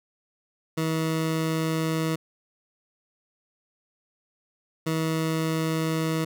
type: tone pair in turn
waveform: 20% pulse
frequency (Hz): 160.4 / 160.4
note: E3 / E3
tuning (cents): -47 / -47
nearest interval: unison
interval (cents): 0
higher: neither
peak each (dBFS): -19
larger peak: neither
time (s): 0.77-2.16 / 4.86-6.25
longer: neither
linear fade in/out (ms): 10
effects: none